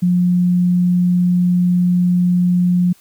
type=tone; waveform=sine; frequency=178.2 Hz; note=F3; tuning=35 cents sharp; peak=-11 dBFS; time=0.02-2.93 s; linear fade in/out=10 ms; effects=white hiss -51 dBFS RMS until 3 s